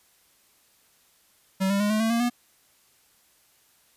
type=tone with pitch steps; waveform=square; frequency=191.2 / 198.86 / 206.8 / 215.1 / 223.7 / 232.7 / 242 Hz; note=G3 / G3 / G#3 / A3 / A3 / A#3 / B3; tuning=-43 / +25 / -7 / -39 / +29 / -3 / -35 cents; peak=-22 dBFS; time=1.6-2.3 s; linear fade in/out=20 ms; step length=100 ms; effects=white hiss -62 dBFS RMS until 3.96 s + resampled to 32000 Hz